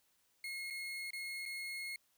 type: tone with dropouts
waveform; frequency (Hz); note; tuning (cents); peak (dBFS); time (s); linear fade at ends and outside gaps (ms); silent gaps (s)
35% pulse; 2159; C#7; -46; -39; 0.44-1.96; 2; 0.702-0.706 / 1.106-1.132 / 1.455-1.459
effects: white hiss -75 dBFS RMS until 2.17 s